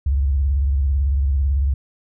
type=tone with vibrato; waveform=sine; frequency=68.8 Hz; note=C#2; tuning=12 cents flat; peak=-15 dBFS; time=0.06-1.74 s; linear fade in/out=5 ms; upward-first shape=square; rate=18 Hz; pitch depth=120 cents each way; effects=none